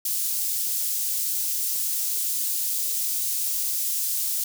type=high-pass noise; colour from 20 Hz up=white; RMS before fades=-26 dBFS; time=0.05-4.44 s; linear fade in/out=5 ms; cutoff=6100 Hz; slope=12 dB/octave; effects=none